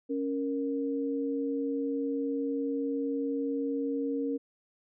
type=tone pair together; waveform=sine; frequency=277.2 / 466.2 Hz; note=C#4 / A#4; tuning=0 / 0 cents; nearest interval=major sixth; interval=900 cents; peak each=-30 / -33 dBFS; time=0.09-4.38 s; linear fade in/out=20 ms; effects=none